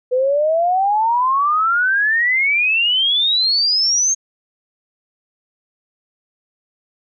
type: exponential sweep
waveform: sine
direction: up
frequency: 493.9 to 6490 Hz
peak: -13 dBFS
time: 0.11-4.15 s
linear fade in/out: 20 ms
effects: none